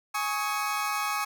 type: chord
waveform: 30% pulse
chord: Ab suspended fourth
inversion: none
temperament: equal with one note detuned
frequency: 830.6 / 1108.7 / 1265.5 Hz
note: Ab5 / Db6 / Eb6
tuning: 0 / 0 / +29 cents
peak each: -30 / -29 / -29 dBFS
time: 0.14-1.25 s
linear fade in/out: 10 ms
effects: none